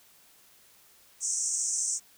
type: band-pass noise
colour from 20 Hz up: white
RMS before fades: -30 dBFS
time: 1.2-2 s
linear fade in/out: 50 ms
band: 5700 to 8600 Hz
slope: 96 dB/octave
effects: white hiss -59 dBFS RMS until 2.17 s